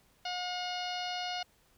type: harmonic tone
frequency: 720 Hz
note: F#5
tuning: 47 cents flat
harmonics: 1 / 2 / 3 / 4 / 5 / 6 / 7 / 8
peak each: -37 / -44 / -45 / -41 / -47 / -43 / -46 / -52 dBFS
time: 0.25-1.43 s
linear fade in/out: 5 ms
effects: pink hiss -67 dBFS RMS until 1.77 s